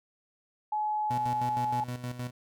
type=tone; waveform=sine; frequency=850 Hz; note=G#5; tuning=40 cents sharp; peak=-27 dBFS; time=0.72-1.84 s; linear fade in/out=5 ms
type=tone with tremolo; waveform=30% pulse; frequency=123.47 Hz; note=B2; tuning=in tune; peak=-30 dBFS; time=1.1-2.31 s; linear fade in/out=10 ms; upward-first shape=square; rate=6.4 Hz; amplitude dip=65%
effects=none